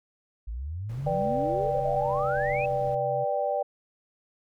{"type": "exponential sweep", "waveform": "sine", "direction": "up", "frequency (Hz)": [51.4, 2637], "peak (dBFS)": -31, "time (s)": [0.47, 2.66], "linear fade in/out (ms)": 10}
{"type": "noise", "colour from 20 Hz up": "brown", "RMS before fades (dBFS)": -42, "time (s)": [0.89, 2.95], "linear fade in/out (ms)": 5}
{"type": "tone with pitch glide", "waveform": "sine", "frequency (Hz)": [138.59, 132.26], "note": ["C#3", "C3"], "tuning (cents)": [0, 19], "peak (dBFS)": -35, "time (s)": [0.98, 3.25], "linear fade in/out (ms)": 20, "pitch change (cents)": -81, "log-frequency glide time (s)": [1.23, 2.94]}
{"type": "chord", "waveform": "sine", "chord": "G major", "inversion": "first", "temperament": "just", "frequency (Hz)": [490, 588, 784], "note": ["B4", "D5", "G5"], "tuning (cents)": [-14, 2, 0], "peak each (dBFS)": [-32, -27, -29], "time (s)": [1.06, 3.63], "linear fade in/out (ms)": 10}
{"effects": []}